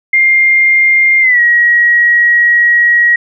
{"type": "tone with pitch glide", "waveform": "sine", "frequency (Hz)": [2111, 1902.5], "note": ["C7", "A#6"], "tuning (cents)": [15, 35], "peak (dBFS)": -5, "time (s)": [0.13, 3.16], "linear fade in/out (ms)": 5, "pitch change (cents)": -180, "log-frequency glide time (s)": [1.21, 1.4], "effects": []}